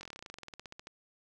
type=slowing click train; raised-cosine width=0.2 ms; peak=-28 dBFS; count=21; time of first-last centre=0.01-0.871 s; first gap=21 ms; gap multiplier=1.07; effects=none